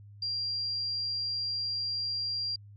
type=tone; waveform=sine; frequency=4759 Hz; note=D8; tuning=22 cents sharp; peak=-30 dBFS; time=0.22-2.56 s; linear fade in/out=5 ms; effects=added 102 Hz sine -48 dBFS peak until 2.76 s